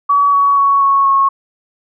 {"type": "tone with pitch steps", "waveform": "sine", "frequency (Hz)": [1136, 1125.5, 1115.2, 1104.9, 1094.8], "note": ["C#6", "C#6", "C#6", "C#6", "C#6"], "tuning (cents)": [42, 26, 10, -6, -22], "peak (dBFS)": -8, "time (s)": [0.09, 1.29], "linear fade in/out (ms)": 10, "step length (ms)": 240, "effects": []}